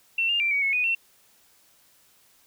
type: tone with pitch steps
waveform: sine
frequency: 2702 / 2809 / 2354 / 2256 / 2193 / 2480 / 2707 Hz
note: E7 / F7 / D7 / C#7 / C#7 / D#7 / E7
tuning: +42 / +9 / +3 / +30 / -19 / -6 / +45 cents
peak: -21 dBFS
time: 0.18-0.95 s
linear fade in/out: 5 ms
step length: 110 ms
effects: white hiss -60 dBFS RMS until 2.46 s